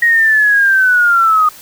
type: linear sweep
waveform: sine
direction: down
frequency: 1889 to 1230 Hz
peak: -7 dBFS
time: 0.02-1.49 s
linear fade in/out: 5 ms
effects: white hiss -37 dBFS RMS until 1.61 s